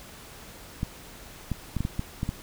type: clicks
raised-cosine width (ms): 5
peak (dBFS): -15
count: 8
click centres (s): 0.831 / 1.517 / 1.767 / 1.806 / 1.851 / 1.994 / 2.231 / 2.291
effects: pink hiss -46 dBFS RMS until 2.42 s